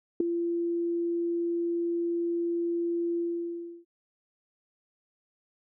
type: tone with ADSR envelope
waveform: sine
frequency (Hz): 341.4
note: F4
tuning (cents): -39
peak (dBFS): -16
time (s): 0.2-3.85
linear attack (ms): 5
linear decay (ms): 4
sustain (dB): -10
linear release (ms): 670
effects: none